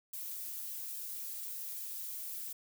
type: noise with flanger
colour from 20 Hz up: violet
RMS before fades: -42 dBFS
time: 0.13-2.53 s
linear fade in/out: 5 ms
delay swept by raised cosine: 1.4 to 7.3 ms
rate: 1.2 Hz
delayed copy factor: -0.85
effects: none